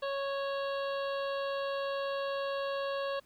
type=harmonic tone; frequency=553 Hz; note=C#5; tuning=4 cents flat; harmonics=1 / 2 / 3 / 5 / 6 / 7 / 8; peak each=-33 / -39 / -43 / -47 / -49 / -50 / -51 dBFS; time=0.02-3.2 s; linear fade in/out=10 ms; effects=pink hiss -66 dBFS RMS until 3.25 s